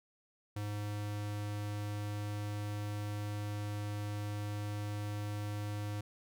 square tone, 103.83 Hz, G#2, in tune, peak -37 dBFS, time 0.56-6.01 s, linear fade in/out 5 ms, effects none

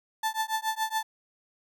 35% pulse tone with tremolo, 880 Hz, A5, in tune, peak -22 dBFS, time 0.23-1.03 s, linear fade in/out 5 ms, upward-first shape triangle, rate 7.1 Hz, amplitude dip 100%, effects none

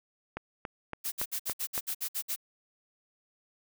click train, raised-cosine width 0.5 ms, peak -20 dBFS, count 6, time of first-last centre 0.37-1.778 s, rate 3.55 Hz
blue noise bursts, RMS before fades -33 dBFS, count 10, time 1.04-2.362 s, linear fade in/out 20 ms, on 80 ms, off 58 ms
effects none

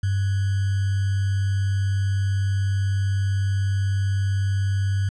sine tone with sample-and-hold, 98 Hz, G2, in tune, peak -19 dBFS, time 0.03-5.09 s, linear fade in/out 5 ms, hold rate 1575 Hz, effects resampled to 22050 Hz

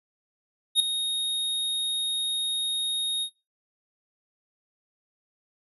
square tone with ADSR envelope, 3729 Hz, A#7, in tune, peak -15 dBFS, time 0.75-3.3 s, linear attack 50 ms, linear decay 3 ms, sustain -11 dB, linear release 76 ms, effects noise-tail reverb RT60 0.3 s tail -26 dB re dry + resampled to 32000 Hz

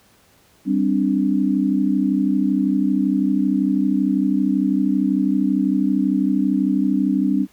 sine chord, G suspended fourth, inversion none, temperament just, 196 / 261.3 / 294 Hz, G3 / C4 / D4, 0 / -2 / +2 cents, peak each -20 dBFS, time 0.65-7.47 s, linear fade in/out 50 ms, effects pink hiss -55 dBFS RMS until 7.52 s + high-pass 60 Hz 12 dB/octave

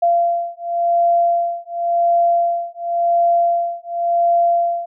sine beating tone pair, 687 / 687.92 Hz, F5 / F5, -29 / -26 cents, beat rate 0.92 Hz, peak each -17 dBFS, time 0.02-4.86 s, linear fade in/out 10 ms, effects none

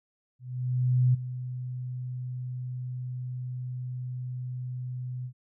sine tone with ADSR envelope, 125.8 Hz, B2, 32 cents sharp, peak -18 dBFS, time 0.39-5.33 s, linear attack 750 ms, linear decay 13 ms, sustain -14 dB, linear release 79 ms, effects none

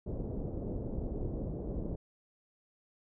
pink low-pass noise, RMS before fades -37 dBFS, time 0.06-1.96 s, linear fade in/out 10 ms, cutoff 520 Hz, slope 24 dB/octave, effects none

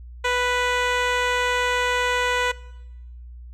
10% pulse tone with low-pass filter, 493.9 Hz, B4, in tune, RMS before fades -22 dBFS, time 0.24-2.52 s, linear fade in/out 10 ms, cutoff 6000 Hz, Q 0.52, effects noise-tail reverb RT60 1.0 s tail -21 dB re dry + added 60 Hz sine -37 dBFS peak until 3.53 s

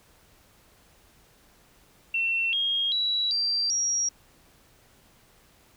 sine tone with pitch steps, 2704 / 3253 / 3913 / 4708 / 5664 Hz, E7 / G#7 / B7 / D8 / F8, +43 / -37 / -17 / +3 / +23 cents, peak -23 dBFS, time 2.14-4.09 s, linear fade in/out 5 ms, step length 390 ms, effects pink hiss -59 dBFS RMS until 5.76 s

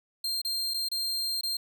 40% pulse tone with dropouts, 4186 Hz, C8, in tune, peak -27 dBFS, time 0.24-1.57 s, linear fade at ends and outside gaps 5 ms, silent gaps 0.417-0.448 / 0.738-0.742 / 0.887-0.915 / 1.411-1.433 s, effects none

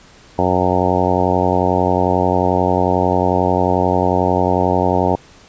harmonic tone, 91.2 Hz, F#2, 24 cents flat, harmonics 1 / 2 / 3 / 4 / 5 / 6 / 7 / 8 / 9 / 10, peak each -22 / -22 / -22 / -22 / -22 / -22 / -22 / -22 / -22 / -22 dBFS, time 0.38-5.16 s, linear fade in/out 10 ms, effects pink hiss -45 dBFS RMS until 5.48 s + resampled to 16000 Hz

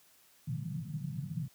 white band-pass noise, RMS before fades -38 dBFS, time 0.47-1.48 s, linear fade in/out 5 ms, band 120 to 170 Hz, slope 48 dB/octave, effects white hiss -64 dBFS RMS until 1.54 s + high-pass 60 Hz 12 dB/octave

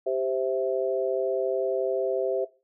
sine chord, C major, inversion second, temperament equal with one note detuned, 392 / 523.3 / 657.4 Hz, G4 / C5 / E5, 0 / 0 / -5 cents, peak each -28 dBFS, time 0.06-2.45 s, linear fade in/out 10 ms, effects noise-tail reverb RT60 0.3 s tail -18 dB re dry

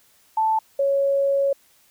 sine tone pair in turn, 880 / 554.4 Hz, A5 / C#5, 0 / 0 cents, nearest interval minor sixth, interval 800 cents, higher first, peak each -17 dBFS, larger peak neither, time 0.37-0.59 / 0.79-1.53 s, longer second, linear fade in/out 5 ms, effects white hiss -58 dBFS RMS until 1.9 s

